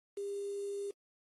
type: tone with quantisation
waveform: sine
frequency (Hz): 401.5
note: G4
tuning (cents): +41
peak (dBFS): -36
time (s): 0.17-0.91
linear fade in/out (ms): 5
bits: 9
effects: AAC 32 kbps